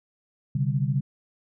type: chord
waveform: sine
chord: C suspended second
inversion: none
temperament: equal with one note detuned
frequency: 130.81 / 144.98 / 196 Hz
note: C3 / D3 / G3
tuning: 0 / -22 / 0 cents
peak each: -25 / -25 / -31 dBFS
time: 0.55-1.01 s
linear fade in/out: 5 ms
effects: none